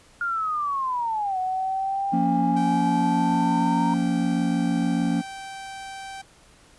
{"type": "linear two-way sweep", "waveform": "sine", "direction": "down then up", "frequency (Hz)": [1421, 740, 929], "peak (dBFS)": -23, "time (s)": [0.21, 3.94], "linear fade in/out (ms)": 2, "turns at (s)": 1.38}
{"type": "chord", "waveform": "triangle", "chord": "Bb minor", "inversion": "second", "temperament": "just", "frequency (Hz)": [174.81, 233.1, 279.7], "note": ["F3", "Bb3", "Db4"], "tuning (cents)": [2, 0, 16], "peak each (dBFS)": -23, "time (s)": [2.12, 5.22], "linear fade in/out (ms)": 20}
{"type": "tone", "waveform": "sawtooth", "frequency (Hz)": 778, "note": "G5", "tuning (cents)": -13, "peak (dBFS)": -31, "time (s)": [2.56, 6.22], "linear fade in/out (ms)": 10}
{"effects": ["pink hiss -54 dBFS RMS until 6.78 s", "resampled to 24000 Hz"]}